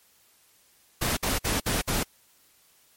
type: noise bursts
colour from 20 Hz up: pink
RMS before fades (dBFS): -26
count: 5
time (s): 1.01-2.034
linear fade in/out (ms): 10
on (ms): 160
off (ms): 56
effects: white hiss -61 dBFS RMS until 2.96 s + MP3 64 kbps